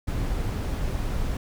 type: noise with ADSR envelope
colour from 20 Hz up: brown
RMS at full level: -25 dBFS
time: 0.07-1.37 s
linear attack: 14 ms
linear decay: 4 ms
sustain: -2 dB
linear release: 3 ms
effects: none